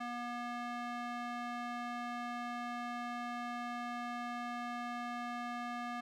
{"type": "tone with band-pass filter", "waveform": "square", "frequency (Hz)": 240.8, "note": "B3", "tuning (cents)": -44, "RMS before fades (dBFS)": -41, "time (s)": [0, 6.01], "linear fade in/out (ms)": 10, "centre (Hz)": 1200, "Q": 0.97, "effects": []}